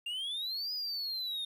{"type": "exponential two-way sweep", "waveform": "triangle", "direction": "up then down", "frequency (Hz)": [2769, 5000, 3640], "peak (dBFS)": -33, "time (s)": [0.06, 1.45], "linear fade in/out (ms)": 5, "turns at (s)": 0.73, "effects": ["11-bit"]}